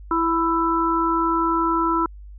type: harmonic tone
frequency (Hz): 331.2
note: E4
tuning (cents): +8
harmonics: 1 / 3 / 4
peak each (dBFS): -22 / -22 / -22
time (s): 0.11-2.06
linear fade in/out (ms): 2
effects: added 50 Hz sine -37 dBFS peak until 2.38 s